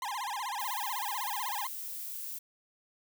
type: tone with vibrato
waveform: 40% pulse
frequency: 921 Hz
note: A#5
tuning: 21 cents flat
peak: -33 dBFS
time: 0.02-1.67 s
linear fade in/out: 2 ms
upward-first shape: sine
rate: 16 Hz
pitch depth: 250 cents each way
type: noise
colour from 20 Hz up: violet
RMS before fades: -40 dBFS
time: 0.59-2.39 s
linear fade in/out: 10 ms
effects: none